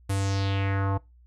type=tone with low-pass filter sweep; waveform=square; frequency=98 Hz; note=G2; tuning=in tune; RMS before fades=-26 dBFS; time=0.09-0.98 s; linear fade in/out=10 ms; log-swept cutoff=11000 to 920 Hz; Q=2.8; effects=noise-tail reverb RT60 0.2 s tail -20 dB re dry + added 60 Hz sine -52 dBFS peak until 1.26 s